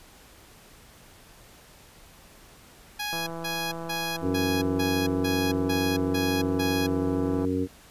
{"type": "tone bursts", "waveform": "10% pulse", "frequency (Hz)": 830.6, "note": "G#5", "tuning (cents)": 0, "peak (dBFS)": -21, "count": 9, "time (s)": [2.99, 6.87], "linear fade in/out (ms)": 10, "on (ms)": 280, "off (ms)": 170}
{"type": "click train", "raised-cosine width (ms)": 1, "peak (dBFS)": -23, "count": 718, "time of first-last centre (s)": [3.13, 7.449], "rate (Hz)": 166}
{"type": "harmonic tone", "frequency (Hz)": 92.5, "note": "F#2", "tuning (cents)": 0, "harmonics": [1, 2, 3, 4, 5], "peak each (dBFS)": [-32, -35, -26, -33, -31], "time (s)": [4.21, 7.68], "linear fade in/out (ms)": 50}
{"effects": ["pink hiss -52 dBFS RMS until 7.9 s", "resampled to 32000 Hz"]}